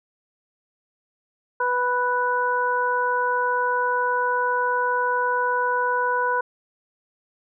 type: harmonic tone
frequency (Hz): 493.9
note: B4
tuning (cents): 0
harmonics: 1 / 2 / 3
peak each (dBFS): -26 / -22 / -25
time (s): 1.6-6.41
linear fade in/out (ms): 5
effects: none